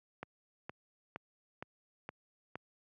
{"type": "click train", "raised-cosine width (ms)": 0.5, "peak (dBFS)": -26, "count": 6, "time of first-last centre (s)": [0.23, 2.556], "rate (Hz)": 2.15, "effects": ["high-pass 100 Hz 12 dB/octave"]}